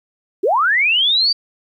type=linear sweep; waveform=sine; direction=up; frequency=329.6 to 4699 Hz; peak=-12 dBFS; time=0.43-1.33 s; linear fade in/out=10 ms; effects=9-bit